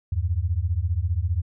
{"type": "beating tone pair", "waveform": "sine", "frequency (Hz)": [79.5, 94.5], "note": ["D#2", "F#2"], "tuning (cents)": [38, 37], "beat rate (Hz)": 15, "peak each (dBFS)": -24, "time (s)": [0.12, 1.42], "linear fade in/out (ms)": 5, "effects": []}